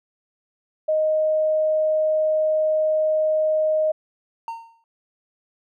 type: tone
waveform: sine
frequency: 622.3 Hz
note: D#5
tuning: in tune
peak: -17 dBFS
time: 0.88-3.92 s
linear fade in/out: 10 ms
type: tone with exponential decay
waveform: triangle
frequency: 916 Hz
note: A#5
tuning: 31 cents flat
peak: -23 dBFS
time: 4.48-4.84 s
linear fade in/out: 1 ms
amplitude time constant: 78 ms
effects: none